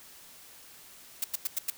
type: noise bursts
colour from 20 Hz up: blue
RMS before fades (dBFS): -29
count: 5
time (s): 1.22-1.702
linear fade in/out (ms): 5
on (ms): 22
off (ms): 93
effects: white hiss -52 dBFS RMS until 1.77 s